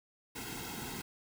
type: noise with comb filter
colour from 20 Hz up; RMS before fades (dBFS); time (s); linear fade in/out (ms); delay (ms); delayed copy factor
pink; -42; 0.35-1.02; 10; 1.7; -1
effects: none